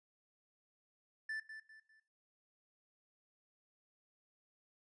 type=tone with echo; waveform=triangle; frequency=1760 Hz; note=A6; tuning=in tune; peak=-37 dBFS; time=1.29-1.4 s; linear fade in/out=5 ms; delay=200 ms; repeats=3; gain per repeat=-9 dB; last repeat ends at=2 s; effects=noise-tail reverb RT60 0.4 s tail -17 dB re dry + resampled to 22050 Hz